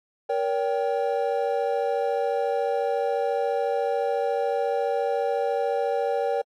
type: chord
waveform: triangle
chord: G diminished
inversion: first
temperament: just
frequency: 470.4 / 564.5 / 784 Hz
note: Bb4 / Db5 / G5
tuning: +16 / +31 / 0 cents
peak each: -24 / -25 / -26 dBFS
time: 0.29-6.42 s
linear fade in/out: 10 ms
effects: AAC 64 kbps